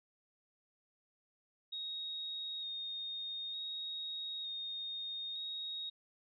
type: tone with vibrato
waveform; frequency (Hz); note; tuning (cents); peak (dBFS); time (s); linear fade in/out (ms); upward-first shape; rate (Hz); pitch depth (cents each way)
sine; 3729; A#7; 0; -39; 1.72-5.9; 10; square; 0.55; 15
effects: none